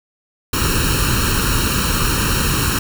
pink noise with comb filter, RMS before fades -17 dBFS, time 0.53-2.79 s, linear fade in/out 5 ms, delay 0.72 ms, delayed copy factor +0.85, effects none

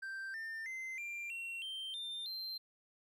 triangle tone with pitch steps, 1568 / 1801.2 / 2069 / 2377 / 2730 / 3136 / 3602 / 4138 Hz, G6 / A6 / C7 / D7 / F7 / G7 / A7 / C8, 0 / +40 / -20 / +20 / -40 / 0 / +40 / -20 cents, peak -39 dBFS, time 0.02-2.58 s, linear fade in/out 10 ms, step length 320 ms, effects none

